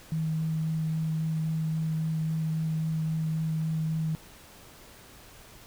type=tone with vibrato; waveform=sine; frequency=158.9 Hz; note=D#3; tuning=37 cents sharp; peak=-26 dBFS; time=0.12-4.15 s; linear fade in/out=0 ms; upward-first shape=sine; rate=3.7 Hz; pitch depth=9 cents each way; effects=pink hiss -51 dBFS RMS until 5.66 s